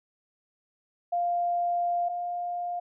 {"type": "tone pair in turn", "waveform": "sine", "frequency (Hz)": [698.5, 704.2], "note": ["F5", "F5"], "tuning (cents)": [0, 14], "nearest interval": "unison", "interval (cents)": 14, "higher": "second", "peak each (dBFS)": [-24, -29], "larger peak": "first", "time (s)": [[1.12, 2.09], [2.09, 2.8]], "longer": "first", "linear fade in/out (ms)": 10, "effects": []}